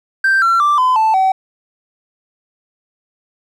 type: tone with pitch steps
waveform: triangle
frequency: 1568 / 1357.2 / 1174.7 / 1016.7 / 880 / 761.7 Hz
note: G6 / F6 / D6 / B5 / A5 / G5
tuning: 0 / -50 / 0 / +50 / 0 / -50 cents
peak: -7 dBFS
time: 0.24-1.32 s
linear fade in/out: 5 ms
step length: 180 ms
effects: tanh soft clip ceiling -5 dBFS